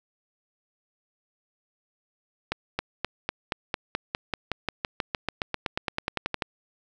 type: accelerating click train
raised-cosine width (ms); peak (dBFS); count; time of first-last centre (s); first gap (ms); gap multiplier
0.3; -10; 26; 2.52-6.422; 270; 0.95
effects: none